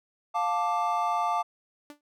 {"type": "chord", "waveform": "triangle", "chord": "D minor", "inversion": "first", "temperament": "just", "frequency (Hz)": [704.8, 881, 1174.7], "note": ["F5", "A5", "D6"], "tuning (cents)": [16, 2, 0], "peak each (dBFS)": -27, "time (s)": [0.34, 1.43], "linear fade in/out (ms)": 20}
{"type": "tone with exponential decay", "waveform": "sawtooth", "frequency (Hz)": 293.7, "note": "D4", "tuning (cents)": 0, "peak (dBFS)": -35, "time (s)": [1.9, 2.01], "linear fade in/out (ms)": 1, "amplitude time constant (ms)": 22}
{"effects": []}